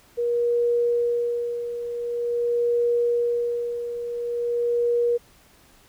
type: tone with tremolo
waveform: sine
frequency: 476.4 Hz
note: A#4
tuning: 38 cents sharp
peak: -18 dBFS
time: 0.17-5.18 s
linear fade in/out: 20 ms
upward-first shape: sine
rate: 0.46 Hz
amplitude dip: 65%
effects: pink hiss -55 dBFS RMS until 5.88 s